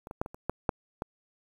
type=clicks; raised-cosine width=1 ms; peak=-28 / -25 / -14 / -25 / -29 / -14 / -10 / -18 dBFS; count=8; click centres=0.071 / 0.111 / 0.215 / 0.261 / 0.345 / 0.496 / 0.692 / 1.021 s; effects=8-bit